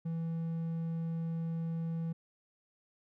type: tone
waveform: triangle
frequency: 164.81 Hz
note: E3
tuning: in tune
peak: -31 dBFS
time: 0.05-2.13 s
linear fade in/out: 10 ms
effects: none